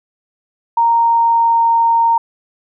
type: tone with pitch glide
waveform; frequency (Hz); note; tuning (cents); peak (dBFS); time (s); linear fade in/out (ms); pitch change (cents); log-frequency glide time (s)
sine; 929 to 923.1; A#5 to A#5; -6 to -17; -9; 0.77-2.18; 5; -11; 0.92-1.65
effects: none